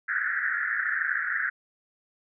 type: band-pass noise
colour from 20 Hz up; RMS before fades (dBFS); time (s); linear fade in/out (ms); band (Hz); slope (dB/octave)
white; -28; 0.08-1.5; 10; 1400 to 1900; 96
effects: none